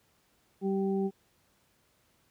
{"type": "harmonic tone", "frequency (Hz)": 194.3, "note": "G3", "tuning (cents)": -15, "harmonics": [1, 2, 4], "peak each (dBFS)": [-29, -30, -41], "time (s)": [0.61, 1.11], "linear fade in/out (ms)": 50, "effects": ["pink hiss -69 dBFS RMS until 2.3 s", "high-pass 60 Hz 12 dB/octave"]}